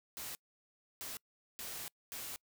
white noise bursts at uneven times, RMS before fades -44 dBFS, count 4, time 0.17-0.35 / 1.01-1.17 / 1.59-1.88 / 2.12-2.36 s, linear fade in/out 0 ms, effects noise-tail reverb RT60 0.1 s tail -26 dB re dry

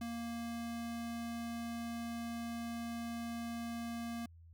square tone, 233.1 Hz, A#3, in tune, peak -40 dBFS, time 0.01-4.26 s, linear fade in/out 5 ms, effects added 83 Hz sine -55 dBFS peak until 4.53 s

